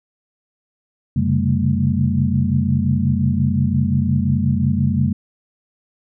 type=tone cluster; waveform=sine; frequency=89.9 / 133.2 / 138.9 / 196.5 / 225.8 Hz; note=F#2 / C3 / C#3 / G3 / A3; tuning=-49 / +31 / +4 / +4 / +45 cents; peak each=-21 dBFS; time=1.16-5.13 s; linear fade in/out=5 ms; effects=none